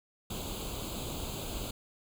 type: noise with comb filter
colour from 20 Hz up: pink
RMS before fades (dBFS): -38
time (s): 0.3-1.71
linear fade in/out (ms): 5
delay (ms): 0.27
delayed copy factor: +0.85
effects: none